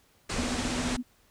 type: low-pass noise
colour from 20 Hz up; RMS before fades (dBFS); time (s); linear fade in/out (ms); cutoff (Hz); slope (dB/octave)
pink; -32; 0.29-0.97; 10; 9100; 48
type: tone with tremolo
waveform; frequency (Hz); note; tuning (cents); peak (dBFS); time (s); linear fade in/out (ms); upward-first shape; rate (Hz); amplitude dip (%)
sine; 247.3; B3; +3; -28; 0.38-1.03; 5; sine; 15; 85
effects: pink hiss -64 dBFS RMS until 1.3 s